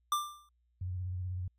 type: tone with exponential decay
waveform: square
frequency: 1185 Hz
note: D6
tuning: 15 cents sharp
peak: -26 dBFS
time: 0.12-0.49 s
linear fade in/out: 2 ms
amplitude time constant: 79 ms
type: tone with vibrato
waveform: sine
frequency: 91.1 Hz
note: F#2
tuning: 26 cents flat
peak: -34 dBFS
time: 0.81-1.48 s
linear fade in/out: 5 ms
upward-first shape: square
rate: 16 Hz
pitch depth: 38 cents each way
effects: added 60 Hz sine -70 dBFS peak until 1.58 s + AAC 64 kbps